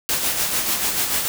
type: noise with tremolo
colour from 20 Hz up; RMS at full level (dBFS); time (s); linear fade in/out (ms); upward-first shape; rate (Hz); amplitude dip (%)
white; -20; 0.09-1.28; 0; sine; 6.8; 45
effects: none